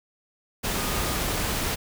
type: tone in noise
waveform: sine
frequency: 1229 Hz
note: D#6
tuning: 22 cents flat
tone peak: -37 dBFS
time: 0.76-1.19 s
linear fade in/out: 20 ms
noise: pink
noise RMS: -27 dBFS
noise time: 0.63-1.76 s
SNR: -13 dB
effects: none